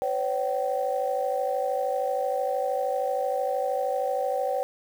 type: tone cluster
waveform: sine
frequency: 510 / 563 / 766 Hz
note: C5 / C#5 / G5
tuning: -44 / +27 / -40 cents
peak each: -28 dBFS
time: 0.02-4.63 s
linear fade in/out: 0 ms
effects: tanh soft clip ceiling -15 dBFS + 8-bit